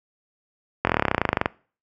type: slowing click train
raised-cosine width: 0.5 ms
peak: -3 dBFS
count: 20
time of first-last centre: 0.85-1.459 s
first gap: 22 ms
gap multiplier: 1.04
effects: noise-tail reverb RT60 0.4 s tail -23 dB re dry + high-pass 60 Hz 12 dB/octave